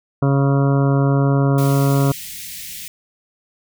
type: harmonic tone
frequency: 138.59 Hz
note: C#3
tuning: in tune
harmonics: 1 / 2 / 3 / 4 / 5 / 7 / 8 / 9 / 10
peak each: -14 / -20 / -24 / -26 / -28 / -31 / -32 / -33 / -34 dBFS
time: 0.22-2.12 s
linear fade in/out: 5 ms
type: band-stop noise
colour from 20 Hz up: white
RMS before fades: -32 dBFS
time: 1.58-2.88 s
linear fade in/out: 2 ms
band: 210 to 1900 Hz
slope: 48 dB/octave
effects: none